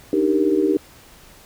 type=chord; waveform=sine; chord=Eb major seventh; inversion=third; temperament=equal; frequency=293.7 / 311.1 / 392 / 466.2 Hz; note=D4 / Eb4 / G4 / Bb4; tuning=0 / 0 / 0 / 0 cents; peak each=-24 / -19 / -19 / -24 dBFS; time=0.13-0.77 s; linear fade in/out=2 ms; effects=pink hiss -47 dBFS RMS until 1.45 s